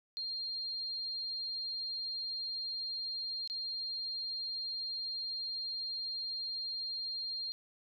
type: tone with dropouts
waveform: sine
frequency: 4204 Hz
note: C8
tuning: 7 cents sharp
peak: -36 dBFS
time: 0.17-7.52 s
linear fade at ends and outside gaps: 0 ms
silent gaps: 3.475-3.499 s
effects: none